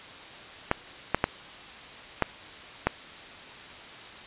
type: clicks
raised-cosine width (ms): 0.5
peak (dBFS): -6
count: 5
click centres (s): 0.714 / 1.146 / 1.241 / 2.223 / 2.87
effects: white hiss -44 dBFS RMS until 4.26 s + resampled to 8000 Hz

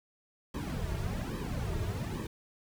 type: noise with flanger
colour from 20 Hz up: brown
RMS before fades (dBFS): -35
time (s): 0.54-2.27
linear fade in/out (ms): 5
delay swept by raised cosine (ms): 1.4 to 4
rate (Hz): 1.2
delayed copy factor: -0.95
effects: none

